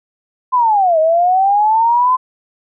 sine linear two-way sweep, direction down then up, 1032 to 622.3 to 1032 Hz, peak -9 dBFS, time 0.52-2.17 s, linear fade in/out 20 ms, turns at 0.99 s, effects none

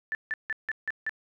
sine tone bursts, 1760 Hz, A6, in tune, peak -27 dBFS, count 6, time 0.12-1.094 s, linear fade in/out 0 ms, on 29 ms, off 160 ms, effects none

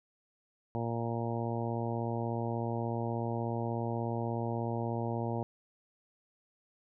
harmonic tone, 116.54 Hz, A#2, in tune, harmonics 1 / 2 / 3 / 4 / 5 / 6 / 7 / 8, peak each -35 / -38 / -40 / -41 / -42 / -43 / -43 / -44 dBFS, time 0.75-5.43 s, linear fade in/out 0 ms, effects none

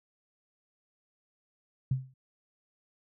sine tone with exponential decay, 130.81 Hz, C3, in tune, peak -22 dBFS, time 1.91-2.14 s, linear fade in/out 5 ms, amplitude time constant 49 ms, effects none

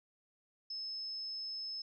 sine tone, 5210 Hz, E8, 21 cents flat, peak -39 dBFS, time 0.7-1.82 s, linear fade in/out 5 ms, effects none

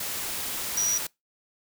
sine tone in noise, 5800 Hz, F#8, 35 cents flat, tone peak -22 dBFS, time 0.77-0.98 s, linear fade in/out 5 ms, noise white, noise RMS -32 dBFS, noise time 0-1.07 s, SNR +7 dB, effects noise-tail reverb RT60 0.2 s tail -24 dB re dry

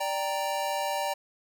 square chord, G minor, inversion second, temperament equal, 587.3 / 784 / 932.3 Hz, D5 / G5 / Bb5, 0 / 0 / 0 cents, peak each -33 dBFS, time 0-1.14 s, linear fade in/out 10 ms, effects none

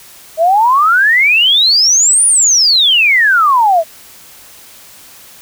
sine exponential two-way sweep, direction up then down, 622.3 to 9760 to 622.3 Hz, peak -6 dBFS, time 0.37-3.84 s, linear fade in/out 50 ms, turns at 2.26 s, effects white hiss -38 dBFS RMS until 5.41 s

